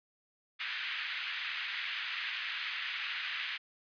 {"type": "band-pass noise", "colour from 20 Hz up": "pink", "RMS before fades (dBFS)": -38, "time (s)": [0.59, 3.58], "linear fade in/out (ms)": 20, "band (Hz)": [1700, 3400], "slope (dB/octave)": 24, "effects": ["resampled to 11025 Hz"]}